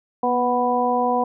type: harmonic tone with a mistuned harmonic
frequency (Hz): 246.9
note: B3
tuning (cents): 0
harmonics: 1 / 2 / 3 / 4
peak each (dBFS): -25 / -23 / -21 / -23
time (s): 0.23-1.24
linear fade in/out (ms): 5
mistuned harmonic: 1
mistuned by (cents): -24
effects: none